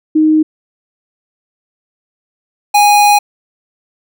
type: tone pair in turn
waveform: sine / square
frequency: 311.1 / 825.3 Hz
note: D#4 / G#5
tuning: 0 / -11 cents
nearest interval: octave + perfect fourth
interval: 1689 cents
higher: second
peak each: -6 dBFS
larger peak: neither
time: 0.15-0.43 / 2.74-3.19 s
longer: second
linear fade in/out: 10 ms
effects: none